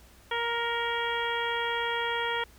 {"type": "harmonic tone with a mistuned harmonic", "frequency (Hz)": 468.9, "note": "A#4", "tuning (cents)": 10, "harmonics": [1, 2, 3, 4, 5, 6, 7], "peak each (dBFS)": [-34, -32, -35, -34, -39, -42, -36], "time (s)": [0.31, 2.44], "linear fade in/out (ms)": 5, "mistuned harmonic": 5, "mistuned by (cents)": -32, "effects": ["added 60 Hz sine -57 dBFS peak until 2.58 s", "pink hiss -57 dBFS RMS until 2.58 s"]}